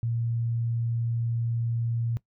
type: tone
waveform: sine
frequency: 116.54 Hz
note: A#2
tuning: in tune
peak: -25 dBFS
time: 0.03-2.17 s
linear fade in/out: 0 ms
effects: noise-tail reverb RT60 0.1 s tail -19 dB re dry